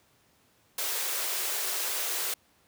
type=high-pass noise; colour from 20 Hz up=white; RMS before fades=-31 dBFS; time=0.78-2.34 s; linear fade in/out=5 ms; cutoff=340 Hz; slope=96 dB/octave; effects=pink hiss -65 dBFS RMS until 2.67 s + high-pass 80 Hz 12 dB/octave